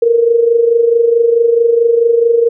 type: tone with amplitude modulation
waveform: sine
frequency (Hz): 466.2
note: A#4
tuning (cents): 0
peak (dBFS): -4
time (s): 0.02-2.49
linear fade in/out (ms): 5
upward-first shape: sine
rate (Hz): 24.6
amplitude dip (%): 65
effects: none